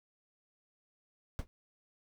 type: noise with exponential decay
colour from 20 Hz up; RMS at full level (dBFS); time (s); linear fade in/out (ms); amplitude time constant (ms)
brown; -30; 1.39-1.47; 0; 17
effects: none